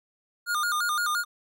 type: tone with vibrato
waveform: square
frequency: 1316 Hz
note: E6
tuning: 3 cents flat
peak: -25 dBFS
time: 0.46-1.25 s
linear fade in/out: 50 ms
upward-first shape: square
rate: 5.8 Hz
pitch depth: 140 cents each way
effects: none